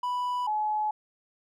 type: tone pair in turn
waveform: triangle / sine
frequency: 987.8 / 851.6 Hz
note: B5 / G#5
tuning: 0 / +43 cents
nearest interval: minor third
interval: 257 cents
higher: first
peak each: -25 / -25 dBFS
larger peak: neither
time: 0.03-0.47 / 0.47-0.91 s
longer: neither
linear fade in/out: 5 ms
effects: none